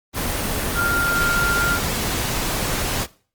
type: tone in noise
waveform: sine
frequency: 1396.9 Hz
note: F6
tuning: in tune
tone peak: -19 dBFS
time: 0.74-1.8 s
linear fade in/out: 50 ms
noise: pink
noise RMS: -23 dBFS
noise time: 0.13-3.07 s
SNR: +1 dB
effects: noise-tail reverb RT60 0.4 s tail -19 dB re dry + Opus 24 kbps